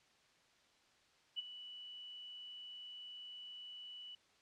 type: tone with ADSR envelope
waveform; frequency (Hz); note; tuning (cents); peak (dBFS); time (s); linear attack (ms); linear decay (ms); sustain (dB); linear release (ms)
sine; 2960; F#7; 0; -35; 1.36-4.15; 29; 19; -13; 3
effects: white hiss -70 dBFS RMS until 4.41 s + low-pass 5000 Hz 12 dB/octave